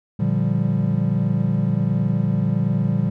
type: chord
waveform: triangle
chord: G minor seventh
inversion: first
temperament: equal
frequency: 116.54 / 146.83 / 174.61 / 196 Hz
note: Bb2 / D3 / F3 / G3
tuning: 0 / 0 / 0 / 0 cents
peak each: -21 dBFS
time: 0.19-3.1 s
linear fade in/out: 10 ms
effects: none